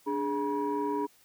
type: tone cluster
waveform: sine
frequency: 292.2 / 414.7 / 964 Hz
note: D4 / G#4 / B5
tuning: -9 / -3 / -42 cents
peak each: -31 dBFS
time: 0.06-1.07 s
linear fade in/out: 20 ms
effects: tanh soft clip ceiling -22 dBFS + white hiss -62 dBFS RMS until 1.24 s